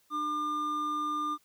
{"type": "tone pair together", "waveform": "triangle", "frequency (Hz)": [300, 1200], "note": ["D4", "D6"], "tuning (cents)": [37, 37], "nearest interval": "2 octaves", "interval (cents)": 2400, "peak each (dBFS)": [-36, -28], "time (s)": [0.1, 1.38], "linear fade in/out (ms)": 50, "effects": ["white hiss -68 dBFS RMS until 1.44 s"]}